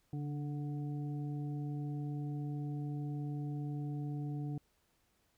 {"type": "harmonic tone with a mistuned harmonic", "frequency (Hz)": 146.83, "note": "D3", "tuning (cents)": 0, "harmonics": [1, 2, 3, 5], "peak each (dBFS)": [-37, -43, -54, -55], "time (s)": [0.13, 4.58], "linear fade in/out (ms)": 2, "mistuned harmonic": 1, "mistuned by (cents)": -30, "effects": ["pink hiss -75 dBFS RMS until 5.37 s"]}